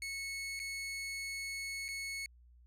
sawtooth tone with dropouts, 2200 Hz, C#7, 14 cents flat, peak -35 dBFS, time 0.02-2.26 s, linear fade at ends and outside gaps 1 ms, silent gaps 0.593-0.599 / 1.882-1.887 s, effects added 60 Hz sine -58 dBFS peak until 2.66 s + low-pass 12000 Hz 12 dB/octave

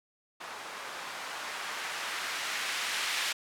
violet noise with low-pass filter sweep, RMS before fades -36 dBFS, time 0.4-3.33 s, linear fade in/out 10 ms, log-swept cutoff 900 to 2300 Hz, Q 0.9, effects none

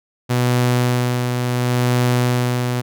sawtooth tone with tremolo, 123.47 Hz, B2, in tune, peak -10 dBFS, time 0.29-2.82 s, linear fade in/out 20 ms, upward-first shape sine, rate 0.71 Hz, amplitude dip 40%, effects none

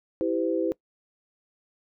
sine chord, C major, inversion first, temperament equal with one note detuned, 329.6 / 392 / 510.4 Hz, E4 / G4 / C5, 0 / 0 / -43 cents, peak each -26 / -29 / -28 dBFS, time 0.21-0.72 s, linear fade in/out 0 ms, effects noise-tail reverb RT60 0.1 s tail -22 dB re dry

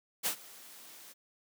white noise with ADSR envelope, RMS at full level -30 dBFS, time 0.23-1.14 s, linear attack 33 ms, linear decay 90 ms, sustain -22 dB, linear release 26 ms, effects high-pass 200 Hz 12 dB/octave

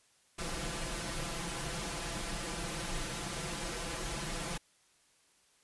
pink noise with comb filter, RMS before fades -38 dBFS, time 0.38-4.58 s, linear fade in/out 10 ms, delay 5.9 ms, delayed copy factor +0.95, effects white hiss -68 dBFS RMS until 5.63 s + resampled to 24000 Hz

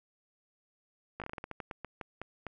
slowing click train, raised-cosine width 0.5 ms, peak -24 dBFS, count 15, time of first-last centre 1.2-2.467 s, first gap 17 ms, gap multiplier 1.23, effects none

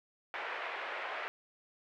white band-pass noise, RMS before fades -40 dBFS, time 0.34-1.28 s, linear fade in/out 0 ms, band 460 to 2300 Hz, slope 24 dB/octave, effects none

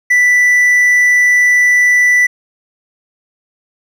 triangle tone, 1975.5 Hz, B6, in tune, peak -5 dBFS, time 0.1-2.27 s, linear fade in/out 10 ms, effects none

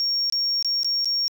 sine tone with dropouts, 5540 Hz, F8, 15 cents flat, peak -19 dBFS, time 0-1.28 s, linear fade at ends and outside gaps 0 ms, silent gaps 0.299-0.324 / 0.626-0.647 / 0.832-0.846 / 1.046-1.056 s, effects tanh soft clip ceiling -17 dBFS

